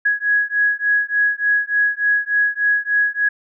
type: beating tone pair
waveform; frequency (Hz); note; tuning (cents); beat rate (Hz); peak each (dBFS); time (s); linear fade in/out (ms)
sine; 1666 / 1669.4; G#6 / G#6; +5 / +9; 3.4; -18; 0.05-3.29; 10
effects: none